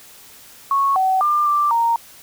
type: tone with pitch steps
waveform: sine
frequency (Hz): 1104 / 757 / 1195 / 1177 / 928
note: C#6 / F#5 / D6 / D6 / A#5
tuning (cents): -7 / +39 / +30 / +3 / -8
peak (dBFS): -14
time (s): 0.71-1.96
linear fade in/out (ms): 2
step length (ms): 250
effects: white hiss -44 dBFS RMS until 2.22 s